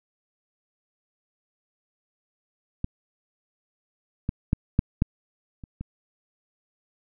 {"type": "clicks", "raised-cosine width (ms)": 5, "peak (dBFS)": [-14, -13, -8, -6, -7, -27, -21], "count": 7, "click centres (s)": [2.844, 4.291, 4.531, 4.791, 5.021, 5.638, 5.81], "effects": []}